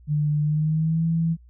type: tone with pitch glide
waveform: sine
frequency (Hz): 149.2 to 164.59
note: D3 to E3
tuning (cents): +28 to -2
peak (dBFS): -19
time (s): 0.07-1.37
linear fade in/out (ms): 50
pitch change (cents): +170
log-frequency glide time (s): 0.42-1.05
effects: added 60 Hz sine -47 dBFS peak until 1.49 s